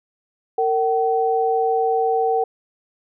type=tone pair together; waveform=sine; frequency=456.9 / 762 Hz; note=A#4 / G5; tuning=-35 / -49 cents; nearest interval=major sixth; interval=886 cents; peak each=-19 dBFS; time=0.58-2.44 s; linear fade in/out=5 ms; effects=none